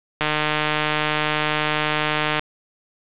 click train, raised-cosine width 0.3 ms, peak -4 dBFS, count 333, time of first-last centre 0.21-2.394 s, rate 152 Hz, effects resampled to 8000 Hz + 7-bit

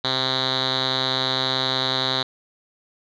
5% pulse tone with low-pass filter, 130.81 Hz, C3, in tune, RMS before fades -23 dBFS, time 0.04-2.23 s, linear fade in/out 5 ms, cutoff 3900 Hz, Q 9, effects none

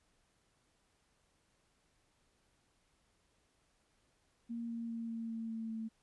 sine tone with pitch steps, 233.1 / 231.4 / 229.6 / 227.9 / 226.2 / 224.5 / 222.8 Hz, A#3 / A#3 / A#3 / A#3 / A3 / A3 / A3, 0 / -13 / -26 / -39 / +48 / +35 / +22 cents, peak -38 dBFS, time 4.49-5.89 s, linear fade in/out 20 ms, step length 200 ms, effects pink hiss -75 dBFS RMS until 6.02 s + resampled to 24000 Hz

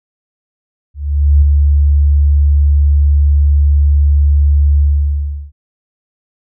sine tone with ADSR envelope, 72.2 Hz, D2, 29 cents flat, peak -3 dBFS, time 0.94-5.52 s, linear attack 480 ms, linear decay 4 ms, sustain -3 dB, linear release 720 ms, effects none

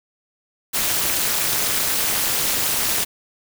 white noise with amplitude modulation, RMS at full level -17 dBFS, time 0.73-3.05 s, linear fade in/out 20 ms, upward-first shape sine, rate 228 Hz, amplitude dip 90%, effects none

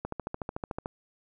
click train, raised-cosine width 1 ms, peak -19 dBFS, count 12, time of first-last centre 0.05-0.859 s, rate 13.6 Hz, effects none

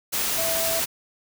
sine tone in noise, 659.3 Hz, E5, in tune, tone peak -27 dBFS, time 0.37-0.81 s, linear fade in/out 20 ms, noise white, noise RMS -25 dBFS, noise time 0.12-0.86 s, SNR -5 dB, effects none

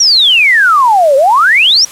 sine exponential two-way sweep, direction down then up, 5850 to 523 to 5850 Hz, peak -4 dBFS, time 0-1.85 s, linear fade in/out 5 ms, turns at 1.16 s, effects white hiss -31 dBFS RMS until 1.91 s + low-pass 11000 Hz 12 dB/octave

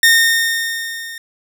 sawtooth tone with level ramp, 1833 Hz, A#6, 30 cents flat, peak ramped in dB -3 to -25 dBFS, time 0.03-1.18 s, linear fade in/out 2 ms, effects none

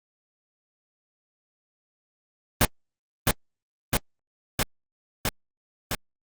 pink noise with echo, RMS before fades -17 dBFS, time 2.61-2.65 s, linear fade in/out 2 ms, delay 660 ms, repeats 5, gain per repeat -2 dB, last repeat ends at 5.95 s, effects Opus 32 kbps

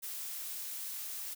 blue noise, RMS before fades -41 dBFS, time 0.02-1.35 s, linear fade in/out 20 ms, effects none

